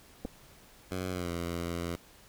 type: clicks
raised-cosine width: 2 ms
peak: -23 / -25 dBFS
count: 2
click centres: 0.25 / 0.254 s
type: tone with pitch glide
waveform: 10% pulse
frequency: 92.3 to 85.62 Hz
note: F#2 to F2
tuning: -4 to -34 cents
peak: -25 dBFS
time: 0.91-1.96 s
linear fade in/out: 5 ms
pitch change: -130 cents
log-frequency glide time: 1.1-1.31 s
effects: pink hiss -57 dBFS RMS until 2.28 s